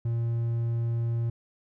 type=tone; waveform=triangle; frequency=116.54 Hz; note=A#2; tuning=in tune; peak=-23 dBFS; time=0.05-1.3 s; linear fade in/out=5 ms; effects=none